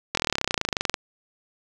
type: slowing click train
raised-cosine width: 0.2 ms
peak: -5 dBFS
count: 25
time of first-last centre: 0.15-0.942 s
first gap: 23 ms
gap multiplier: 1.03
effects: none